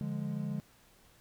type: chord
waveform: triangle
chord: D diminished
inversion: none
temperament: equal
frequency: 146.83 / 174.61 / 207.7 Hz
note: D3 / F3 / Ab3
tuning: 0 / 0 / 0 cents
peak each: -35 / -38 / -35 dBFS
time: 0.01-0.6 s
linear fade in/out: 0 ms
effects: pink hiss -63 dBFS RMS until 1.2 s